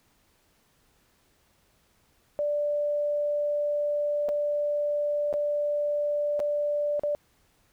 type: tone with dropouts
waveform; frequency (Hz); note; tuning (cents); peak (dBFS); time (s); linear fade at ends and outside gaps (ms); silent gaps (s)
sine; 587.3; D5; 0; -24; 2.39-7.15; 0; 4.286-4.29 / 5.328-5.339 / 6.394-6.401 / 6.995-7.035
effects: pink hiss -66 dBFS RMS until 7.72 s